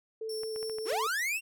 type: tone with vibrato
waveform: sine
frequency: 440 Hz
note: A4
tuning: in tune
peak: -34 dBFS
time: 0.21-1.07 s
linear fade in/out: 5 ms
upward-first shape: square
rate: 4.9 Hz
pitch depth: 10 cents each way
type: tone with tremolo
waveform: sawtooth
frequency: 5430 Hz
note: F8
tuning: 50 cents flat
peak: -36 dBFS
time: 0.29-0.91 s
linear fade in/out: 5 ms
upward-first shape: sine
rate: 3.5 Hz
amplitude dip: 40%
type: clicks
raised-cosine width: 0.5 ms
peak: -31 dBFS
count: 6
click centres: 0.434 / 0.561 / 0.629 / 0.697 / 0.785 / 0.926 s
type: linear sweep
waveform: 45% pulse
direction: up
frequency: 275.1 to 2794 Hz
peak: -29 dBFS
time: 0.85-1.41 s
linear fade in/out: 50 ms
effects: none